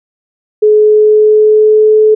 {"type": "tone with pitch glide", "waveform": "sine", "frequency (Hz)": [425.2, 431.1], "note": ["G#4", "A4"], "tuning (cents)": [41, -35], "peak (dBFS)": -3, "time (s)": [0.62, 2.15], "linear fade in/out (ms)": 10, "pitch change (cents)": 24, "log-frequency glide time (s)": [0.76, 2.03], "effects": []}